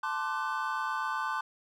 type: chord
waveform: triangle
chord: D dominant seventh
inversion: second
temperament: equal with one note detuned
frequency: 880 / 1046.5 / 1174.7 / 1509.3 Hz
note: A5 / C6 / D6 / F#6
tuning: 0 / 0 / 0 / +34 cents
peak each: -34 dBFS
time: 0.03-1.41 s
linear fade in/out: 5 ms
effects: none